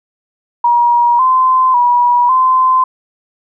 sine tone with pitch steps, 954 / 1032 / 969 / 1032 Hz, A#5 / C6 / B5 / C6, +40 / -24 / -33 / -24 cents, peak -7 dBFS, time 0.64-2.84 s, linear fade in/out 5 ms, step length 550 ms, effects none

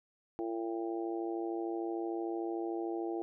harmonic tone, 113.3 Hz, A#2, 49 cents flat, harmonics 3 / 4 / 5 / 6 / 7, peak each -35 / -42 / -51 / -45 / -44 dBFS, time 0.39-3.22 s, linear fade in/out 0 ms, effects none

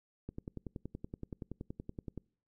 click train, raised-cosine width 3 ms, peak -28 dBFS, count 21, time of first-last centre 0.29-2.177 s, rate 10.6 Hz, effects noise-tail reverb RT60 0.5 s tail -26 dB re dry

